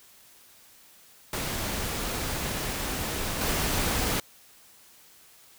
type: noise with level steps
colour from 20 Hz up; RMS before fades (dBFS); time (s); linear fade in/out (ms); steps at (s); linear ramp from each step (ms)
pink; -31 / -27; 1.33-4.2; 2; 3.4; 20
effects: white hiss -55 dBFS RMS until 5.58 s